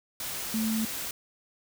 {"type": "tone in noise", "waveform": "sine", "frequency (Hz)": 221, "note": "A3", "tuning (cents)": 8, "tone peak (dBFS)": -26, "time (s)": [0.54, 0.85], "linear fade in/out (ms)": 2, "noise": "white", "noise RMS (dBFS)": -35, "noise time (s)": [0.2, 1.11], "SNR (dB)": 6, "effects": []}